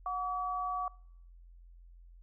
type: tone pair together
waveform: sine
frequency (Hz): 731 / 1142.6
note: F#5 / D6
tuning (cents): -21 / -48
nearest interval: minor sixth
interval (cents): 773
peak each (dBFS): -37 / -34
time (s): 0.06-0.88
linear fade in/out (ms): 2
effects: noise-tail reverb RT60 0.7 s tail -25 dB re dry + added 43 Hz sine -52 dBFS peak until 2.22 s